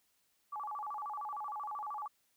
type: tone with vibrato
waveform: sine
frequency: 987.8 Hz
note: B5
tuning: in tune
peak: -38 dBFS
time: 0.52-2.08 s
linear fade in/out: 10 ms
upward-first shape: square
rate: 13 Hz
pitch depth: 270 cents each way
effects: white hiss -75 dBFS RMS until 2.36 s